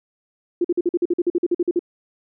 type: tone bursts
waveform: sine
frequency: 349.2 Hz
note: F4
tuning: in tune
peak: -15 dBFS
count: 15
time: 0.61-1.793 s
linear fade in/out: 5 ms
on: 35 ms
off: 47 ms
effects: none